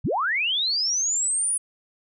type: linear sweep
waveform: sine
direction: up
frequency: 56.2 to 9950 Hz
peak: -21 dBFS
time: 0.04-1.58 s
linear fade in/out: 10 ms
effects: none